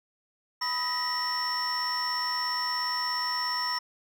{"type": "tone cluster", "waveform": "triangle", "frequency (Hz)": [989, 1264, 1872, 1949, 5420], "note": ["B5", "D#6", "A#6", "B6", "E8"], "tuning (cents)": [2, 27, 7, -23, 47], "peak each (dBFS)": [-29, -34, -36, -36, -28], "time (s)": [0.61, 3.79], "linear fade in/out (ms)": 10, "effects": ["tanh soft clip ceiling -21 dBFS"]}